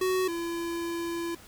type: tone pair in turn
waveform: square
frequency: 372.2 / 338.5 Hz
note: F#4 / E4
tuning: +10 / +46 cents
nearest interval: major second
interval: 164 cents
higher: first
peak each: -25 / -31 dBFS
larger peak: first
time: 0.01-0.28 / 0.28-1.35 s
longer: second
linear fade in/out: 5 ms
effects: pink hiss -51 dBFS RMS until 1.47 s